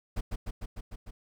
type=noise with echo; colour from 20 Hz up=brown; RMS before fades=-31 dBFS; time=0.16-0.21 s; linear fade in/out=10 ms; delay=150 ms; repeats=6; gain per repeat=-2 dB; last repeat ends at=1.11 s; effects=none